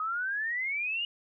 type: exponential sweep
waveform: sine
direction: up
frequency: 1247 to 2900 Hz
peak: -29 dBFS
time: 0-1.05 s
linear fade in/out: 2 ms
effects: none